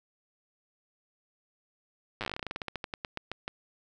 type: slowing click train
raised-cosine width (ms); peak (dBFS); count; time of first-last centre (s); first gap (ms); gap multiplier
0.3; -18; 25; 2.21-3.479; 8; 1.14
effects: none